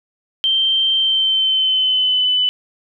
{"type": "tone with pitch glide", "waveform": "sine", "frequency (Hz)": [3136, 2998], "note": ["G7", "F#7"], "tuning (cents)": [0, 22], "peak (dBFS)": -13, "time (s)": [0.44, 2.49], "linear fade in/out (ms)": 0, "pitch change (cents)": -78, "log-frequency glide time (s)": [0.95, 2.34], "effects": []}